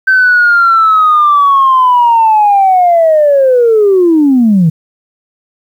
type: linear sweep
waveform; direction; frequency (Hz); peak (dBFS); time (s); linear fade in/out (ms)
sine; down; 1548 to 153.1; -3; 0.07-4.7; 10
effects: tanh soft clip ceiling 0 dBFS + 7-bit